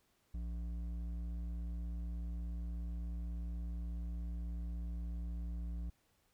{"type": "tone with hard clipping", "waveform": "sine", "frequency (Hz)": 58.27, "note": "A#1", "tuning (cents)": 0, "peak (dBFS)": -40, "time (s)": [0.34, 5.9], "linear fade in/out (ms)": 5, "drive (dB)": 8, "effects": ["pink hiss -75 dBFS RMS until 6.33 s"]}